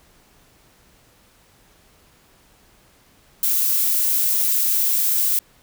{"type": "noise", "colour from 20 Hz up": "violet", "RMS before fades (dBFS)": -19, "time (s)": [3.43, 5.39], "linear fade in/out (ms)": 2, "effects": ["pink hiss -55 dBFS RMS until 5.62 s"]}